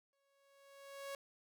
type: tone with exponential growth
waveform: sawtooth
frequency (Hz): 554.4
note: C#5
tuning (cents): 0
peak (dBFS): -38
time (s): 0.13-1.15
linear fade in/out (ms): 1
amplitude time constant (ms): 220
effects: none